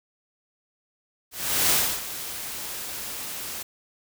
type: noise with ADSR envelope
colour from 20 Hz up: white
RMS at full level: -20 dBFS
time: 1.31-3.63 s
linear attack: 390 ms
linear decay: 300 ms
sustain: -14 dB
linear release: 8 ms
effects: none